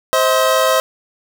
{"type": "tone pair together", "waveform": "25% pulse", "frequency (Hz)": [523.3, 639], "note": ["C5", "D#5"], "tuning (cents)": [0, 46], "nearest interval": "minor third", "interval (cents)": 346, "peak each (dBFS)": -11, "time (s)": [0.13, 0.8], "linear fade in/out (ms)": 0, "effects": []}